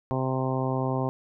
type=harmonic tone; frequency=130.81 Hz; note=C3; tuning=in tune; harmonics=1 / 2 / 3 / 4 / 5 / 6 / 7 / 8; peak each=-28 / -31 / -33 / -34 / -35 / -36 / -36 / -37 dBFS; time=0.11-1.09 s; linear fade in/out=0 ms; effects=none